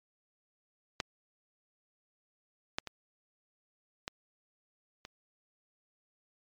clicks, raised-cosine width 0.2 ms, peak -14 / -14 / -22 / -18 / -26 dBFS, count 5, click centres 1.002 / 2.785 / 2.873 / 4.079 / 5.051 s, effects MP3 96 kbps

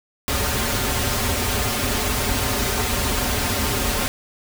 pink noise with comb filter, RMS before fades -22 dBFS, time 0.28-4.08 s, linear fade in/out 0 ms, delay 6.1 ms, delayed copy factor -1, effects none

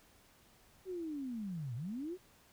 sine linear two-way sweep, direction down then up, 384.4 to 111 to 384.4 Hz, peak -38 dBFS, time 0.85-2.18 s, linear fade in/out 50 ms, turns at 1.75 s, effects pink hiss -65 dBFS RMS until 2.52 s

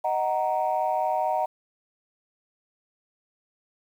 sine chord, D# minor, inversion none, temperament just, 622.3 / 746.7 / 933.4 Hz, D#5 / F#5 / A#5, 0 / +16 / +2 cents, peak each -27 / -25 / -27 dBFS, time 0.04-1.46 s, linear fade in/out 10 ms, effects tanh soft clip ceiling -15 dBFS + 9-bit

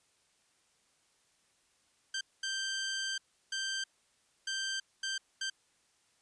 15% pulse tone bursts at uneven times, 1568 Hz, G6, in tune, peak -27 dBFS, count 6, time 2.14-2.21 / 2.43-3.18 / 3.52-3.84 / 4.47-4.8 / 5.03-5.18 / 5.41-5.5 s, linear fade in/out 5 ms, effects white hiss -71 dBFS RMS until 6.21 s + resampled to 22050 Hz

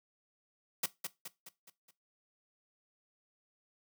white noise with echo, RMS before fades -32 dBFS, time 0.83-0.86 s, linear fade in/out 5 ms, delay 210 ms, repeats 5, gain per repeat -6 dB, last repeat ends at 1.91 s, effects noise-tail reverb RT60 0.2 s tail -17 dB re dry + high-pass 150 Hz 12 dB/octave

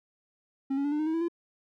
triangle tone with pitch steps, 270.7 / 279.8 / 289.1 / 298.8 / 308.8 / 319.1 / 329.8 / 340.9 Hz, C#4 / C#4 / D4 / D4 / D#4 / D#4 / E4 / F4, -41 / +16 / -27 / +30 / -13 / +44 / +1 / -42 cents, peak -24 dBFS, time 0.7-1.284 s, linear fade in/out 10 ms, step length 73 ms, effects none

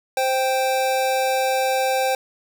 square tone pair together, 523.3 / 784 Hz, C5 / G5, 0 / 0 cents, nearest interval perfect fifth, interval 700 cents, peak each -22 dBFS, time 0.17-2.15 s, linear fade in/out 2 ms, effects none

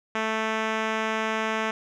5% pulse tone with low-pass filter, 220 Hz, A3, in tune, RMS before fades -27 dBFS, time 0.15-1.71 s, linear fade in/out 2 ms, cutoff 3700 Hz, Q 0.56, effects none

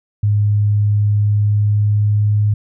sine tone with pitch glide, 103.83 to 104.67 Hz, G#2 to G#2, 0 to +14 cents, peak -11 dBFS, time 0.23-2.54 s, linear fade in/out 5 ms, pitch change +14 cents, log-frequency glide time 1.16-2.41 s, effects none

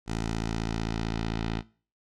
10% pulse tone with low-pass filter sweep, 55.6 Hz, A1, 19 cents sharp, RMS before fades -31 dBFS, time 0.06-1.63 s, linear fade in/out 50 ms, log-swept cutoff 7300 to 3900 Hz, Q 1.4, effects noise-tail reverb RT60 0.4 s tail -21 dB re dry

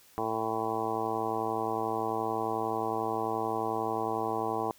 harmonic tone, 111.3 Hz, A2, 20 cents sharp, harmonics 1 / 2 / 3 / 4 / 5 / 6 / 7 / 8 / 9 / 10, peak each -44 / -42 / -37 / -35 / -43 / -39 / -34 / -41 / -36 / -42 dBFS, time 0.18-4.71 s, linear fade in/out 0 ms, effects white hiss -59 dBFS RMS until 4.78 s

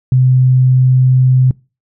sine tone, 128.6 Hz, C3, 30 cents flat, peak -6 dBFS, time 0.12-1.51 s, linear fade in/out 2 ms, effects noise-tail reverb RT60 0.3 s tail -24 dB re dry

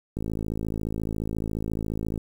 click train, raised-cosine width 3 ms, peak -17 dBFS, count 110, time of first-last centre 0.17-2.177 s, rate 54.3 Hz, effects 8-bit

